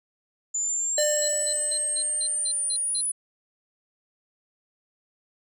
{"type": "exponential sweep", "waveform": "sine", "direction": "up", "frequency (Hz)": [7040, 9956], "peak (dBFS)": -24, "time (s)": [0.54, 3.12], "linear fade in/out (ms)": 10}
{"type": "tone bursts", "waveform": "sine", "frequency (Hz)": 4113, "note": "C8", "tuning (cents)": -30, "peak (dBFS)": -30, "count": 9, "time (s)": [0.97, 3.013], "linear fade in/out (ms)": 5, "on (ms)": 67, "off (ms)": 180}
{"type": "tone with exponential decay", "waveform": "square", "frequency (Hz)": 597, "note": "D5", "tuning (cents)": 28, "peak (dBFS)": -22, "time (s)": [0.98, 2.96], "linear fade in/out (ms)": 2, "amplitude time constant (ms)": 430}
{"effects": []}